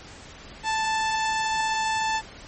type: tone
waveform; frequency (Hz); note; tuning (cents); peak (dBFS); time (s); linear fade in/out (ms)
sawtooth; 880; A5; 0; -19; 0.63-2.22; 50
effects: pink hiss -44 dBFS RMS until 2.47 s + MP3 32 kbps